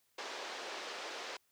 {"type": "band-pass noise", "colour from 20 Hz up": "pink", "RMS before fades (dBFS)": -44, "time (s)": [0.18, 1.37], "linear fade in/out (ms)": 5, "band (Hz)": [390, 5800], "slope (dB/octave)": 24, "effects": ["white hiss -75 dBFS RMS until 1.51 s"]}